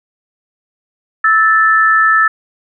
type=tone pair together; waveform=sine; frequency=1311.4 / 1760 Hz; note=E6 / A6; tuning=-9 / 0 cents; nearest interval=perfect fourth; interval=509 cents; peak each=-10 dBFS; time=1.24-2.28 s; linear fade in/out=5 ms; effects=none